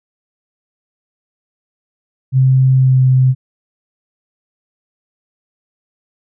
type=tone with pitch glide; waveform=sine; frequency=131.2 to 129.62 Hz; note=C3 to C3; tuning=+5 to -16 cents; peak=-7 dBFS; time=2.32-3.35 s; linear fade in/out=50 ms; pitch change=-21 cents; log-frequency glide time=2.75-3.02 s; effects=none